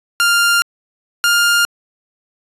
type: tone pair in turn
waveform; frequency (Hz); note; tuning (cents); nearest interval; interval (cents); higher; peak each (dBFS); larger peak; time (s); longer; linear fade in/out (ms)
sawtooth; 1398 / 1406.1; F6 / F6; +1 / +11; unison; 10; second; -7; neither; 0.2-0.62 / 1.24-1.65; first; 0
effects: resampled to 32000 Hz